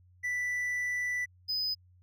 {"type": "tone pair in turn", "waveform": "triangle", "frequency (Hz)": [1975.5, 5013], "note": ["B6", "D#8"], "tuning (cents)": [0, 12], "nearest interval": "octave + major third", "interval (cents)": 1612, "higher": "second", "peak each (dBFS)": -28, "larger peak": "neither", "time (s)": [[0.23, 1.26], [1.48, 1.75]], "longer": "first", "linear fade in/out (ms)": 20, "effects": ["added 90 Hz sine -58 dBFS peak until 2.02 s"]}